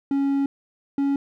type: tone pair in turn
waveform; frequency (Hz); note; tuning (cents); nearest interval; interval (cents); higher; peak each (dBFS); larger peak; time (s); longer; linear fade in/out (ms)
triangle; 277.2 / 278.8; C#4 / C#4; 0 / +10; unison; 10; second; -17; neither; 0.11-0.46 / 0.98-1.16; first; 2
effects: none